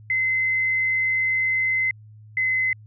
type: tone pair in turn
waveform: sine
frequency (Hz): 2056 / 2044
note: C7 / C7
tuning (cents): -31 / -41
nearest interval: unison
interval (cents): 10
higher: first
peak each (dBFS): -19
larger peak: neither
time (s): 0.1-1.91 / 2.37-2.73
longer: first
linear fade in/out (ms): 2
effects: added 107 Hz sine -43 dBFS peak until 2.86 s